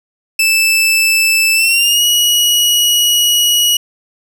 sawtooth tone with pitch glide, 2637 to 2909 Hz, E7 to F#7, 0 to -30 cents, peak -6 dBFS, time 0.39-3.77 s, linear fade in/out 5 ms, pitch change +170 cents, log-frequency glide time 1.54-2.04 s, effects none

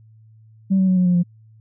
sine tone with pitch steps, 192.3 / 188.67 / 185.11 / 181.61 / 178.18 / 174.82 Hz, G3 / F#3 / F#3 / F#3 / F3 / F3, -33 / +34 / +1 / -32 / +35 / +2 cents, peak -12 dBFS, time 0.7-1.234 s, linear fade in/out 20 ms, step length 89 ms, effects tanh soft clip ceiling -10 dBFS + added 110 Hz sine -46 dBFS peak until 1.6 s

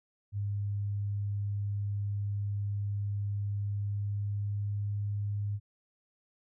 sine tone with pitch glide, 101.6 to 102.42 Hz, G#2 to G#2, -38 to -24 cents, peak -30 dBFS, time 0.32-5.6 s, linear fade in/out 50 ms, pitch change +14 cents, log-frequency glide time 3.6-4.93 s, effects none

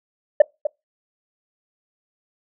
sine tone with echo, 596 Hz, D5, 25 cents sharp, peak -3 dBFS, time 0.4-0.42 s, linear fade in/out 5 ms, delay 250 ms, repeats 1, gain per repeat -13 dB, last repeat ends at 0.67 s, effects noise-tail reverb RT60 0.2 s tail -24 dB re dry + tanh soft clip ceiling -4 dBFS

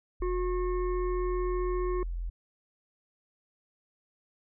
sine tone, 42.96 Hz, F1, 28 cents flat, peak -31 dBFS, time 0.2-2.3 s, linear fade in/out 10 ms
harmonic tone, 361.5 Hz, F#4, 40 cents flat, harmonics 1 / 3 / 5 / 6, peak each -29 / -38 / -52 / -53 dBFS, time 0.22-2.03 s, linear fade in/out 2 ms
effects none

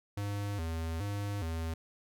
square tone with vibrato, 91.1 Hz, F#2, 26 cents flat, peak -34 dBFS, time 0.17-1.74 s, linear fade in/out 5 ms, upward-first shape square, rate 1.2 Hz, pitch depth 190 cents each way, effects none

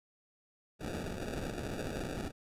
white noise with sample-and-hold, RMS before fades -39 dBFS, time 0.79-2.32 s, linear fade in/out 50 ms, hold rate 1050 Hz, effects low-pass 12000 Hz 12 dB/octave

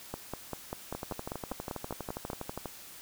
two click trains, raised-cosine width 1 ms, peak -22 / -21 dBFS, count 22 / 12, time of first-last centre 0.95-2.657 / 0.14-2.301 s, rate 12.3 / 5.09 Hz, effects white hiss -49 dBFS RMS until 3.01 s

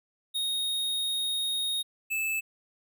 square tone pair in turn, 3729 / 2622 Hz, A#7 / E7, 0 / -10 cents, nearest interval tritone, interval 610 cents, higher first, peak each -28 dBFS, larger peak neither, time 0.34-1.83 / 2.1-2.41 s, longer first, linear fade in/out 20 ms, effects none

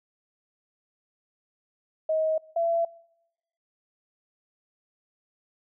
sine tone pair in turn, 632 / 672.7 Hz, D#5 / E5, +27 / +35 cents, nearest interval minor second, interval 108 cents, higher second, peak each -22 dBFS, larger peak neither, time 2.09-2.38 / 2.56-2.85 s, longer neither, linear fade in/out 5 ms, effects noise-tail reverb RT60 0.9 s tail -24 dB re dry

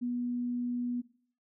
sine tone, 243.8 Hz, B3, 22 cents flat, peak -30 dBFS, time 0.01-1.02 s, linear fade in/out 20 ms, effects noise-tail reverb RT60 0.5 s tail -17 dB re dry

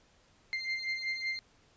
35% pulse beating tone pair, 2093 / 2098.3 Hz, C7 / C7, 0 / +4 cents, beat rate 5.3 Hz, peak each -33 / -36 dBFS, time 0.53-1.39 s, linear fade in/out 0 ms, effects pink hiss -65 dBFS RMS until 1.76 s + resampled to 16000 Hz

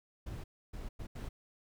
brown noise bursts at uneven times, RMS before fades -42 dBFS, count 4, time 0.26-0.44 / 0.73-0.89 / 0.99-1.07 / 1.15-1.29 s, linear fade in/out 10 ms, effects none

